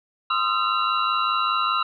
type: tone cluster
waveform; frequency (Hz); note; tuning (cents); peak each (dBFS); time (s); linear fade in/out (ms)
sine; 1038 / 1248 / 1353 / 2772 / 3929; C6 / D#6 / E6 / F7 / B7; -14 / +5 / +45 / -14 / -10; -28 / -24 / -24 / -30 / -30; 0.3-1.83; 5
effects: none